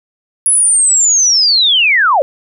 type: linear sweep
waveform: sine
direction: down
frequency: 10460 to 502 Hz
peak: -7 dBFS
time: 0.46-2.22 s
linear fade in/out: 0 ms
effects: none